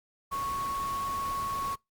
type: tone in noise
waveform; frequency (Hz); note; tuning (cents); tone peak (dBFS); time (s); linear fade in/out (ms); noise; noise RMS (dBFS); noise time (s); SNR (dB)
sine; 1106; C#6; -4; -30; 0.31-1.76; 20; pink; -42; 0.31-1.76; +9
effects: noise-tail reverb RT60 0.2 s tail -25 dB re dry + Opus 48 kbps